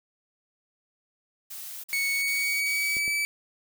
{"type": "noise bursts", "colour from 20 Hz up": "blue", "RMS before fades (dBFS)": -39, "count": 4, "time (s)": [1.5, 2.995], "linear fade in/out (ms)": 10, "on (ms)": 340, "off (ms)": 45}
{"type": "tone with pitch glide", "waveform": "40% pulse", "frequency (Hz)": [2217, 2304], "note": ["C#7", "D7"], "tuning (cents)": [0, -34], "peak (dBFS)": -24, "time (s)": [1.93, 3.25], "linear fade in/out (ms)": 0, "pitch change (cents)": 66, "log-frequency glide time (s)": [2.09, 3.13]}
{"type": "clicks", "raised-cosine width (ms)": 2, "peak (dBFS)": -29, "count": 2, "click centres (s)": [2.968, 3.079]}
{"effects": []}